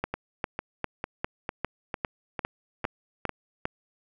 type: two click trains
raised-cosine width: 0.5 ms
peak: -15 / -12 dBFS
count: 8 / 10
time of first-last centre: 0.14-3.293 / 0.04-3.654 s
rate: 2.22 / 2.49 Hz
effects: none

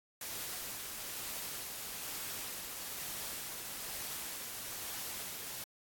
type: noise with tremolo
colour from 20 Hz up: white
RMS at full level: -41 dBFS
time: 0.21-5.64 s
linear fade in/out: 2 ms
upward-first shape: sine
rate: 1.1 Hz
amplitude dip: 25%
effects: AAC 64 kbps

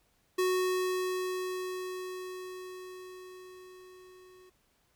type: tone with level ramp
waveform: square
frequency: 368.7 Hz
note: F#4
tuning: 6 cents flat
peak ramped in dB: -26 to -55 dBFS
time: 0.38-4.5 s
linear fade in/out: 10 ms
effects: pink hiss -71 dBFS RMS until 4.95 s

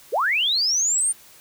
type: linear sweep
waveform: sine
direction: up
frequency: 355.1 to 9130 Hz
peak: -18 dBFS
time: 0.12-1.13 s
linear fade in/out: 20 ms
effects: white hiss -49 dBFS RMS until 1.4 s

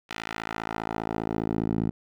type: tone with band-pass filter sweep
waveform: 10% pulse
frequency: 55 Hz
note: A1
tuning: in tune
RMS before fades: -30 dBFS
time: 0.09-1.91 s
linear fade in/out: 20 ms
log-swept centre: 2600 to 200 Hz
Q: 0.96
effects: none

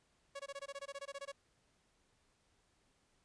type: tone bursts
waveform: sawtooth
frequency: 558 Hz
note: C#5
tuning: 11 cents sharp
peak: -39 dBFS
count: 15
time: 0.35-1.32 s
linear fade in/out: 10 ms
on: 46 ms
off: 20 ms
effects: pink hiss -75 dBFS RMS until 3.24 s + resampled to 22050 Hz

